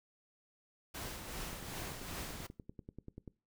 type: noise with tremolo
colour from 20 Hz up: pink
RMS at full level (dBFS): -42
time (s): 0.94-2.47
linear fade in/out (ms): 10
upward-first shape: triangle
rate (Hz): 2.6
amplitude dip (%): 50
type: click train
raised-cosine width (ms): 3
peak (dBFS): -34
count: 19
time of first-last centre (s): 1.53-3.278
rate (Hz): 10.3
effects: noise-tail reverb RT60 0.3 s tail -21 dB re dry